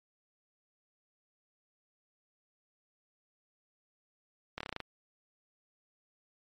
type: slowing click train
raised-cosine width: 0.3 ms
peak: -21 dBFS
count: 8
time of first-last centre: 4.58-4.803 s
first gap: 25 ms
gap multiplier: 1.08
effects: MP3 64 kbps